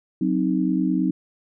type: chord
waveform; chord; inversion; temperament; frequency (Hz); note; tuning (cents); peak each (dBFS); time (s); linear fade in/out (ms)
sine; C diminished; second; equal; 185 / 261.6 / 311.1; Gb3 / C4 / Eb4; 0 / 0 / 0; -23; 0.21-1.11; 5
effects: none